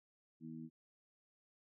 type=harmonic tone; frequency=80.1 Hz; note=E2; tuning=49 cents flat; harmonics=2 / 3 / 4; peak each=-51 / -48 / -53 dBFS; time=0.4-0.7 s; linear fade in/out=50 ms; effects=none